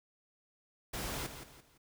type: noise with echo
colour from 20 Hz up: pink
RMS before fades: -39 dBFS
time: 0.93-1.27 s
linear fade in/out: 10 ms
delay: 170 ms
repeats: 3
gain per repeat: -9 dB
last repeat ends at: 1.78 s
effects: none